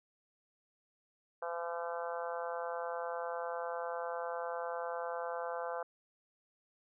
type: harmonic tone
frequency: 170 Hz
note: F3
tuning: 46 cents flat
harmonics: 3 / 4 / 5 / 6 / 7 / 8 / 9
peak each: -40 / -42 / -44 / -46 / -47 / -48 / -49 dBFS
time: 1.42-5.83 s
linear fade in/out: 5 ms
effects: none